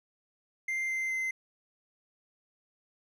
triangle tone with pitch steps, 2093 / 2080 / 2067 Hz, C7 / C7 / C7, 0 / -11 / -22 cents, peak -28 dBFS, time 0.68-1.31 s, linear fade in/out 5 ms, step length 210 ms, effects none

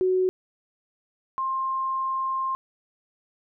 sine tone pair in turn, 371.1 / 1058.2 Hz, F#4 / C6, +5 / +19 cents, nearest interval octave + tritone, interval 1814 cents, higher second, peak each -19 / -24 dBFS, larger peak first, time 0.01-0.29 / 1.38-2.55 s, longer second, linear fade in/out 0 ms, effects none

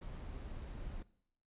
brown noise, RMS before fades -45 dBFS, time 0.01-1.03 s, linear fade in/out 10 ms, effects noise-tail reverb RT60 0.7 s tail -20 dB re dry + resampled to 8000 Hz

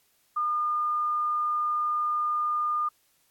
sine tone, 1213 Hz, D#6, 44 cents flat, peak -24 dBFS, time 0.36-2.89 s, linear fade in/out 10 ms, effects white hiss -67 dBFS RMS until 3.3 s + AAC 64 kbps

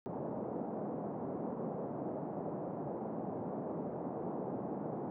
pink band-pass noise, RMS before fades -40 dBFS, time 0.06-5.1 s, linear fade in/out 0 ms, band 160 to 790 Hz, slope 24 dB/octave, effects none

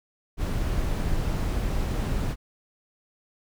brown noise, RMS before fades -26 dBFS, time 0.37-2.36 s, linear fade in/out 50 ms, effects none

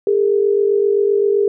sine tone pair together, 403.3 / 451 Hz, G4 / A4, +49 / +43 cents, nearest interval major second, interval 194 cents, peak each -13 / -18 dBFS, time 0.07-1.48 s, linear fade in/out 2 ms, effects none

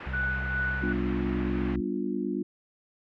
white low-pass noise, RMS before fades -42 dBFS, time 0-1.76 s, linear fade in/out 5 ms, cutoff 2200 Hz, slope 24 dB/octave
harmonic tone, 65.3 Hz, C2, 3 cents flat, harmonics 1 / 2 / 3, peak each -32 / -38 / -42 dBFS, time 0.06-1.81 s, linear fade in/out 10 ms
sine tone with tremolo, 1482 Hz, F#6, 2 cents sharp, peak -26 dBFS, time 0.13-0.93 s, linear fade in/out 10 ms, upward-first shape sine, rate 2.5 Hz, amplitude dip 50%
sine chord, G dominant seventh, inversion none, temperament just, 196 / 245 / 294 / 352.8 Hz, G3 / B3 / D4 / F4, 0 / -14 / +2 / +18 cents, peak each -33 dBFS, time 0.82-2.43 s, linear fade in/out 5 ms
effects none

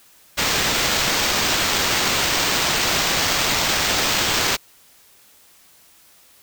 white noise with sample-and-hold, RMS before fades -20 dBFS, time 0.37-4.57 s, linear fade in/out 20 ms, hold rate 11025 Hz, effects white hiss -52 dBFS RMS until 6.42 s

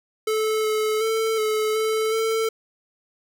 square tone with pitch steps, 435.3 / 431.8 / 444.9 / 431.7 / 438.1 / 446.1 Hz, A4 / A4 / A4 / A4 / A4 / A4, -19 / -33 / +19 / -33 / -7 / +24 cents, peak -21 dBFS, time 0.27-2.49 s, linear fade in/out 5 ms, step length 370 ms, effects none

